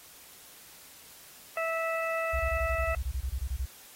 harmonic tone, 655 Hz, E5, 11 cents flat, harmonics 1 / 2 / 3 / 4, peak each -31 / -34 / -36 / -37 dBFS, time 1.57-2.95 s, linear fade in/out 2 ms
sine tone bursts, 64.5 Hz, C2, 24 cents flat, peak -28 dBFS, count 15, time 2.33-3.658 s, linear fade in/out 10 ms, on 68 ms, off 22 ms
effects white hiss -52 dBFS RMS until 3.95 s + AAC 48 kbps

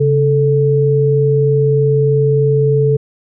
sine tone pair together, 138.1 / 438.4 Hz, C#3 / A4, -6 / -6 cents, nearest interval octave + minor sixth, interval 2000 cents, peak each -12 dBFS, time 0-2.97 s, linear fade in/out 10 ms, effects none

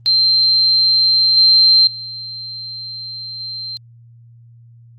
sine tone with level steps, 4137 Hz, C8, 20 cents flat, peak -10 / -7 / -26 / -24 dBFS, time 0.06-3.77 s, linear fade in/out 0 ms, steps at 1.37 / 1.87 / 3.4 s, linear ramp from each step 2 ms, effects added 117 Hz sine -41 dBFS peak until 4.98 s + Opus 24 kbps

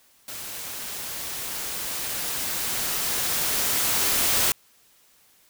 white noise with level ramp, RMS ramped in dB -36 to -21 dBFS, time 0.28-4.52 s, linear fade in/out 2 ms, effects white hiss -59 dBFS RMS until 5.49 s

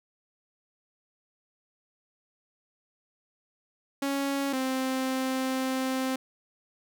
sawtooth tone pair in turn, 277.2 / 261.6 Hz, C#4 / C4, 0 / 0 cents, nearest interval minor second, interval 100 cents, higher first, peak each -23 dBFS, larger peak neither, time 4.02-4.53 / 4.53-6.16 s, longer second, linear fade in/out 5 ms, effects none

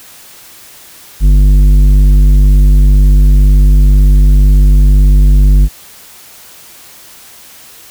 sine tone with tanh clipping, 49 Hz, G1, in tune, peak -4 dBFS, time 1.2-5.69 s, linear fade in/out 50 ms, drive 10 dB, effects white hiss -36 dBFS RMS until 7.9 s

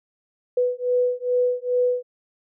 sine beating tone pair, 493.9 / 496.3 Hz, B4 / B4, 0 / +8 cents, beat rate 2.4 Hz, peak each -22 dBFS, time 0.57-2.03 s, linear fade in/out 5 ms, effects none

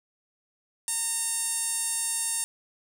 sawtooth tone with band-pass filter, 917 Hz, A#5, 29 cents flat, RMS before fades -29 dBFS, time 0.88-2.44 s, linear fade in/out 0 ms, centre 9100 Hz, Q 4.9, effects none

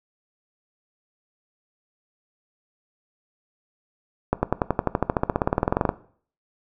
accelerating click train, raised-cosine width 1 ms, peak -5 dBFS, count 25, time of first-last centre 4.33-5.891 s, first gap 100 ms, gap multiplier 0.96, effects noise-tail reverb RT60 0.5 s tail -17 dB re dry

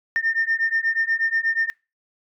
sine beating tone pair, 1808 / 1816.3 Hz, A6 / A#6, +47 / -45 cents, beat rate 8.3 Hz, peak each -22 / -21 dBFS, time 0.16-1.7 s, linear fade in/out 0 ms, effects noise-tail reverb RT60 0.3 s tail -26 dB re dry + tanh soft clip ceiling -13 dBFS

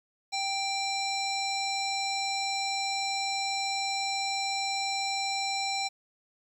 harmonic tone with a mistuned harmonic, 784 Hz, G5, in tune, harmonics 1 / 3 / 5 / 7 / 9 / 10, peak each -32 / -35 / -34 / -38 / -41 / -42 dBFS, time 0.32-5.89 s, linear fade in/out 20 ms, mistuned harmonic 5, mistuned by +53 cents, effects 10-bit

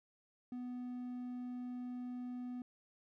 triangle tone, 247.7 Hz, B3, 5 cents sharp, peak -39 dBFS, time 0.52-2.62 s, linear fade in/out 2 ms, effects none

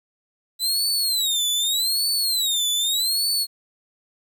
sawtooth tone with vibrato, 3951 Hz, B7, in tune, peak -17 dBFS, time 0.59-3.47 s, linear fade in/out 50 ms, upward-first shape sine, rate 0.83 Hz, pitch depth 220 cents each way, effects 9-bit

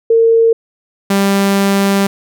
sine / sawtooth tone pair in turn, 455.9 / 197.64 Hz, A#4 / G3, -39 / +14 cents, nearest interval octave + major second, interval 1447 cents, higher first, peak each -6 / -6 dBFS, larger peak neither, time 0.1-0.53 / 1.1-2.07 s, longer second, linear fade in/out 5 ms, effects none

